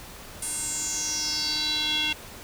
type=tone with band-pass filter sweep; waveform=square; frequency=304.7 Hz; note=D#4; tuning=36 cents flat; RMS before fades=-28 dBFS; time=0.42-2.13 s; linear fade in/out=5 ms; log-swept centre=9300 to 3000 Hz; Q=6; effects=pink hiss -43 dBFS RMS until 2.43 s